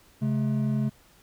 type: tone pair together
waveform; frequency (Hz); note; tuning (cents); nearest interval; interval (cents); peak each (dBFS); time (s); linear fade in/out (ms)
triangle; 134.91 / 214.3; C#3 / A3; -47 / -45; minor sixth; 802; -24 / -24; 0.21-0.9; 20
effects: pink hiss -58 dBFS RMS until 1.22 s